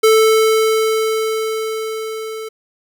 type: tone with level ramp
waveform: square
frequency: 440 Hz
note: A4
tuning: in tune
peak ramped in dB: -8 to -26 dBFS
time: 0.03-2.49 s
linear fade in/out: 10 ms
effects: none